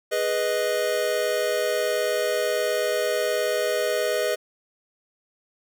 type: chord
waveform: square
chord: G# minor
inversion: none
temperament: equal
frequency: 415.3 / 493.9 / 622.3 Hz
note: G#4 / B4 / D#5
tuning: 0 / 0 / 0 cents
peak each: -29 / -27 / -26 dBFS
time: 0.11-4.36 s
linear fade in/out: 20 ms
effects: none